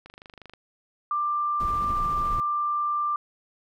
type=click train; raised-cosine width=0.3 ms; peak=-28 dBFS; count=13; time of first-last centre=0.06-0.536 s; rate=25.2 Hz
type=tone; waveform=sine; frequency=1185 Hz; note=D6; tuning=15 cents sharp; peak=-23 dBFS; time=1.11-3.16 s; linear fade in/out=2 ms
type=noise with tremolo; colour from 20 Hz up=brown; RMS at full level=-32 dBFS; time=1.6-2.4 s; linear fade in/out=0 ms; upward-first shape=sine; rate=14 Hz; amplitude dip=25%
effects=none